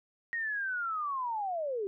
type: linear sweep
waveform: sine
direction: down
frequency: 1885 to 377.3 Hz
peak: -31 dBFS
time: 0.33-1.87 s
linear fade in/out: 0 ms
effects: none